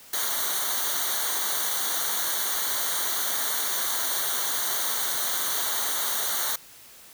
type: noise with comb filter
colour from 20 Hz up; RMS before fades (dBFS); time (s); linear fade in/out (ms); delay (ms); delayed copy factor
white; -27; 0.13-6.56; 5; 0.39; -0.95
effects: white hiss -49 dBFS RMS until 7.13 s